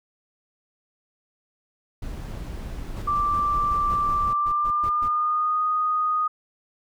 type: noise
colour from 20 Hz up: brown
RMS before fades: -33 dBFS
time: 2.02-4.28 s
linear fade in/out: 5 ms
type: noise bursts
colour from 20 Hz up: brown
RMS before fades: -34 dBFS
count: 12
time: 2.96-5.084 s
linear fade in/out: 10 ms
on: 67 ms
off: 120 ms
type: tone with pitch glide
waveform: sine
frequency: 1174.7 to 1240.2 Hz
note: D6 to D#6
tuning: 0 to -6 cents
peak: -20 dBFS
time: 3.07-6.28 s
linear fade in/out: 10 ms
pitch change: +94 cents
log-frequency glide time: 4.31-5.61 s
effects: none